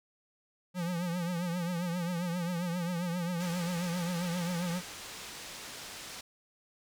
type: tone with vibrato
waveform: square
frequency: 174.61 Hz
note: F3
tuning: in tune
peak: -32 dBFS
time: 0.74-4.82 s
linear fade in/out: 50 ms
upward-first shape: triangle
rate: 7.5 Hz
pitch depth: 96 cents each way
type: low-pass noise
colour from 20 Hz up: white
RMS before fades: -45 dBFS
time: 3.4-6.21 s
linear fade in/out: 5 ms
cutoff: 6600 Hz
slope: 12 dB/octave
effects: none